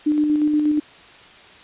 sine tone with tremolo, 300.2 Hz, D4, 38 cents sharp, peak -14 dBFS, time 0.06-0.8 s, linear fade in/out 10 ms, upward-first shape square, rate 8.4 Hz, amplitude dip 30%, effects white hiss -45 dBFS RMS until 1.63 s + resampled to 8000 Hz

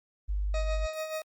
sine tone, 50.1 Hz, G1, 38 cents sharp, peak -27 dBFS, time 0.28-0.87 s, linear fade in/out 20 ms
40% pulse tone with tremolo, 628 Hz, D#5, 16 cents sharp, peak -30 dBFS, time 0.54-1.22 s, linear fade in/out 2 ms, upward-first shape sine, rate 6.9 Hz, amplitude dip 55%
effects Opus 24 kbps

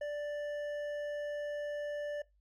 sine tone with hard clipping, 587.3 Hz, D5, in tune, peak -37 dBFS, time 0.01-2.22 s, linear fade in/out 5 ms, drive 7 dB, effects noise-tail reverb RT60 0.2 s tail -21 dB re dry + added 50 Hz sine -67 dBFS peak until 2.4 s

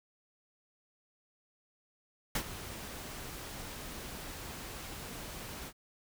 pink noise with ADSR envelope, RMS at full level -31 dBFS, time 2.35-5.73 s, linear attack 4 ms, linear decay 70 ms, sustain -13 dB, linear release 62 ms, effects none

